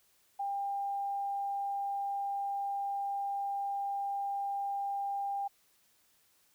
sine tone, 798 Hz, G5, 31 cents sharp, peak -32 dBFS, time 0.39-5.48 s, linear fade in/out 10 ms, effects white hiss -69 dBFS RMS until 6.54 s

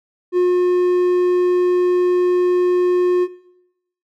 triangle tone, 359 Hz, F4, 48 cents sharp, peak -10 dBFS, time 0.32-3.28 s, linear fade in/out 50 ms, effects noise-tail reverb RT60 0.8 s tail -18 dB re dry

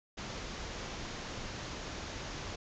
pink low-pass noise, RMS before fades -42 dBFS, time 0.17-2.56 s, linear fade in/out 10 ms, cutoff 7000 Hz, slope 96 dB/octave, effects none

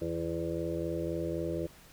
harmonic tone with a mistuned harmonic, 83.9 Hz, E2, 31 cents sharp, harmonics 1 / 2 / 4 / 5 / 6 / 7, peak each -41 / -39 / -35 / -41 / -38 / -40 dBFS, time 0.01-1.67 s, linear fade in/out 10 ms, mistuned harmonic 2, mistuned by -38 cents, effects pink hiss -56 dBFS RMS until 1.92 s

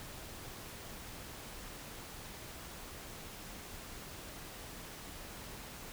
silence, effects pink hiss -48 dBFS RMS until 5.92 s

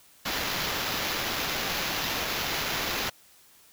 white noise with sample-and-hold, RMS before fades -30 dBFS, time 0.25-3.1 s, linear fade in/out 10 ms, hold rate 8820 Hz, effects white hiss -57 dBFS RMS until 3.72 s

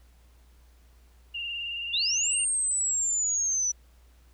sine tone with vibrato, 2794 Hz, F7, in tune, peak -31 dBFS, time 1.34-2.45 s, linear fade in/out 10 ms, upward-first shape triangle, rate 19 Hz, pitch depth 43 cents each way
sine linear two-way sweep, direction up then down, 3377 to 8760 to 5880 Hz, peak -24 dBFS, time 1.93-3.72 s, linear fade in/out 10 ms, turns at 2.39 s
effects added 60 Hz sine -54 dBFS peak until 4.33 s + pink hiss -65 dBFS RMS until 4.33 s

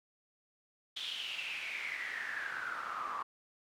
pink noise with band-pass filter sweep, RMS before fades -40 dBFS, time 0.96-3.23 s, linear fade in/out 10 ms, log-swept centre 3400 to 1100 Hz, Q 8, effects none

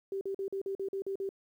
sine tone bursts, 390 Hz, G4, 9 cents flat, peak -32 dBFS, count 9, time 0.12-1.291 s, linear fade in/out 2 ms, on 91 ms, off 44 ms, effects 11-bit

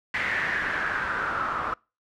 white noise with low-pass filter sweep, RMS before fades -28 dBFS, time 0.14-1.74 s, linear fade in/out 2 ms, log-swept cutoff 2000 to 1200 Hz, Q 5.5, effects noise-tail reverb RT60 0.3 s tail -26 dB re dry

